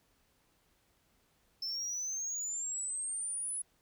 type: exponential sweep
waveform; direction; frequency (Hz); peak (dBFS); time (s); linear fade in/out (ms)
sine; up; 5274 to 10300; -32; 1.62-3.62; 5
effects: tanh soft clip ceiling -34 dBFS + pink hiss -72 dBFS RMS until 3.81 s